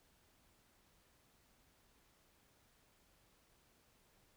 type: silence
effects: pink hiss -72 dBFS RMS until 4.36 s